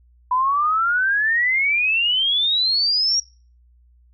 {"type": "exponential sweep", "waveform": "sine", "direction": "up", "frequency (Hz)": [987.8, 5690], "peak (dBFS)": -16, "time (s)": [0.31, 3.2], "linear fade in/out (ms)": 5, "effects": ["noise-tail reverb RT60 0.4 s tail -23 dB re dry", "added 60 Hz sine -51 dBFS peak until 4.13 s"]}